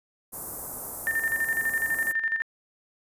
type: band-stop noise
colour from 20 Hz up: white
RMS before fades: -34 dBFS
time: 0.32-2.13 s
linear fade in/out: 20 ms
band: 1100 to 8800 Hz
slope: 24 dB/octave
type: tone with tremolo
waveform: sine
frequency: 1800 Hz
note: A6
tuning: 39 cents sharp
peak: -22 dBFS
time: 1.07-2.42 s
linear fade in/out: 0 ms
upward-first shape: square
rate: 12 Hz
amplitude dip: 60%
effects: resampled to 32000 Hz